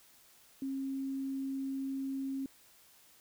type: tone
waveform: sine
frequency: 270 Hz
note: C#4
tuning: 45 cents flat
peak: -34 dBFS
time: 0.62-2.46 s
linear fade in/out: 2 ms
effects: white hiss -62 dBFS RMS until 3.2 s